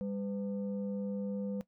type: tone pair together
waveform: sine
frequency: 199.29 / 503 Hz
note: G3 / B4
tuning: +29 / +32 cents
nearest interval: octave + major third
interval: 1603 cents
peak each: -34 / -39 dBFS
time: 0.01-1.61 s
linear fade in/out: 0 ms
effects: noise-tail reverb RT60 0.1 s tail -18 dB re dry + tanh soft clip ceiling -28 dBFS